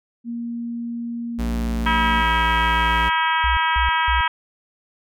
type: tone with pitch glide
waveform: sine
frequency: 235.1 to 227.2 Hz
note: A#3 to A#3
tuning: +15 to -44 cents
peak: -25 dBFS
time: 0.24-2.24 s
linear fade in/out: 50 ms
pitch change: -59 cents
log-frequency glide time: 1.32-1.68 s
type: tone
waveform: square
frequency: 58.6 Hz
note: A#1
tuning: 10 cents sharp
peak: -23 dBFS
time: 1.38-3.1 s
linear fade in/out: 20 ms
type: harmonic tone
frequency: 321.9 Hz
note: E4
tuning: 41 cents flat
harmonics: 3 / 4 / 5 / 6 / 7 / 8 / 9 / 10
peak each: -20 / -25 / -24 / -28 / -29 / -31 / -35 / -29 dBFS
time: 1.86-4.28 s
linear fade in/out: 5 ms
type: tone bursts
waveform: sine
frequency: 61.74 Hz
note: B1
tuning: in tune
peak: -20 dBFS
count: 3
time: 3.44-4.21 s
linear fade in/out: 0 ms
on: 130 ms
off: 190 ms
effects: none